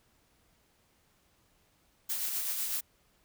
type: noise with tremolo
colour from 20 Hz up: blue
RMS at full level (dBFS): -32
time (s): 2.09-2.81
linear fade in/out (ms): 10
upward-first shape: triangle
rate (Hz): 8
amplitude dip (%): 40
effects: pink hiss -69 dBFS RMS until 3.24 s

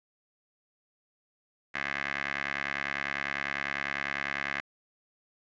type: tone with band-pass filter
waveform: 15% pulse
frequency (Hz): 70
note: C#2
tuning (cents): +18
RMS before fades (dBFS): -34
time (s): 1.74-4.61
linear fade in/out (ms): 10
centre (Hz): 1900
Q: 3.6
effects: resampled to 16000 Hz + 10-bit

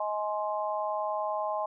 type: harmonic tone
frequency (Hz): 210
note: G#3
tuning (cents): +19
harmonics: 3 / 4 / 5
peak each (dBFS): -32 / -33 / -34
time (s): 0-1.66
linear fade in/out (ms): 5
effects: none

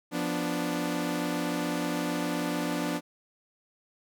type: chord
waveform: sawtooth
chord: B diminished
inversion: second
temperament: equal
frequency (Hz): 174.61 / 246.9 / 293.7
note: F3 / B3 / D4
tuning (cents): 0 / 0 / 0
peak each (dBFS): -30 / -30 / -27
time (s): 0.11-3.01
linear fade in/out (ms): 50
effects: none

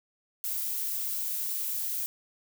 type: noise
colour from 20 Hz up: violet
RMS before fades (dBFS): -32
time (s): 0.44-2.06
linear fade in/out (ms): 0
effects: none

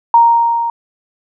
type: tone with level ramp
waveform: sine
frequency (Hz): 932.3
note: A#5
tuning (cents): 0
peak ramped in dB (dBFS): -3 to -15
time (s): 0.14-0.7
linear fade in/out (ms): 2
effects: none

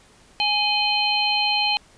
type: harmonic tone with a mistuned harmonic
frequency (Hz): 833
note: G#5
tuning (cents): +5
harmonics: 1 / 3 / 4 / 5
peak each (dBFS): -24 / -24 / -24 / -24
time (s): 0.4-1.77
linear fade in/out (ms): 0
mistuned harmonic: 4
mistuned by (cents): -140
effects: pink hiss -53 dBFS RMS until 1.97 s + resampled to 22050 Hz

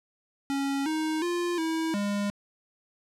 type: tone with pitch steps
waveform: square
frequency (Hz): 276.5 / 313.4 / 348.9 / 323.2 / 203.2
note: C#4 / D#4 / F4 / E4 / G#3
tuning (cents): -4 / +13 / -2 / -34 / -38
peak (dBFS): -27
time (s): 0.5-2.3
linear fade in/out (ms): 0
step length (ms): 360
effects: low-pass 10000 Hz 12 dB/octave

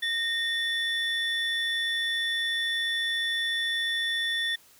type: tone pair together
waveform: triangle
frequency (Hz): 1843 / 3486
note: A#6 / A7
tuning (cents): -20 / -17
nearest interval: major seventh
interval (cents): 1103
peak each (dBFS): -27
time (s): 0.02-4.56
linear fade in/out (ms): 10
effects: white hiss -57 dBFS RMS until 4.79 s

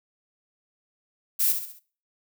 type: noise with echo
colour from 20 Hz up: violet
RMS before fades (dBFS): -22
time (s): 1.39-1.53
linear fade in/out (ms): 20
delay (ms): 67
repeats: 4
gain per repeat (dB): -7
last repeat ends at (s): 1.798
effects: noise-tail reverb RT60 0.4 s tail -19 dB re dry

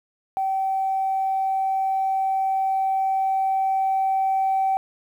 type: tone with level ramp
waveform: sine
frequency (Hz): 770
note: G5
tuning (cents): -31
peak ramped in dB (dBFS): -20 to -17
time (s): 0.37-4.77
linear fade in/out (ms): 0
effects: tanh soft clip ceiling -15 dBFS + 9-bit

